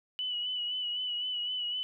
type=tone with vibrato; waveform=sine; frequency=2960 Hz; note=F#7; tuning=in tune; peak=-31 dBFS; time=0.19-1.83 s; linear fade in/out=0 ms; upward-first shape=sine; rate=3.9 Hz; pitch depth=36 cents each way; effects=none